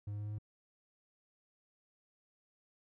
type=tone with pitch steps; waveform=triangle; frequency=102.8 / 103.57 / 104.36 / 105.14 / 105.93 Hz; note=G#2 / G#2 / G#2 / G#2 / G#2; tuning=-17 / -4 / +9 / +22 / +35 cents; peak=-36 dBFS; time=0.07-0.385 s; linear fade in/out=5 ms; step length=63 ms; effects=none